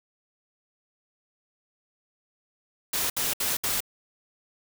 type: noise bursts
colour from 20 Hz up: white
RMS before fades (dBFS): -27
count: 4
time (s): 2.93-3.805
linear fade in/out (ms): 5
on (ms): 170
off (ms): 65
effects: none